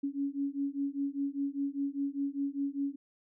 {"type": "beating tone pair", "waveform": "sine", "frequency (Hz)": [277.2, 282.2], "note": ["C#4", "C#4"], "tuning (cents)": [0, 31], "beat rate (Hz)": 5, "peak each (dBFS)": [-34, -34], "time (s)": [0.03, 2.96], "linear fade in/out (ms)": 10, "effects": []}